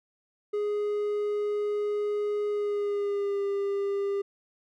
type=tone with pitch glide; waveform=triangle; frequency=415.3 to 399.5 Hz; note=G#4 to G4; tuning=0 to +33 cents; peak=-24 dBFS; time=0.53-4.22 s; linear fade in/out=10 ms; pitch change=-67 cents; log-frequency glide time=2.49-3.43 s; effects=none